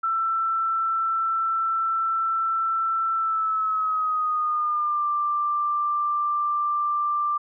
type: tone with pitch glide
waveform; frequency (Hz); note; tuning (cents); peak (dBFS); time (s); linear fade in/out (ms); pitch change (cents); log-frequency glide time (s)
sine; 1335 to 1182.5; E6 to D6; +22 to +12; -21; 0.03-7.38; 10; -210; 3.15-5.07
effects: none